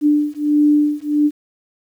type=beating tone pair; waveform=sine; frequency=295.6 / 297.1 Hz; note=D4 / D4; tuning=+11 / +20 cents; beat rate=1.5 Hz; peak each=-15 dBFS; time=0.01-1.31 s; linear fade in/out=50 ms; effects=8-bit